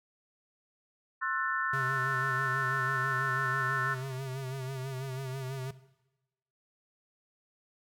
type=chord; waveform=sine; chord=F# half-diminished seventh; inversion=second; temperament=just; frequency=1065.6 / 1332 / 1480 / 1776 Hz; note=C6 / E6 / F#6 / A6; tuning=+31 / +18 / 0 / +16 cents; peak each=-35 dBFS; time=1.21-3.95 s; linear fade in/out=20 ms
type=tone with vibrato; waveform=square; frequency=132.3 Hz; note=C3; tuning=20 cents sharp; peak=-35 dBFS; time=1.73-5.71 s; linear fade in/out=5 ms; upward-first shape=sine; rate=6.1 Hz; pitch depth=54 cents each way
effects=noise-tail reverb RT60 1.0 s tail -17 dB re dry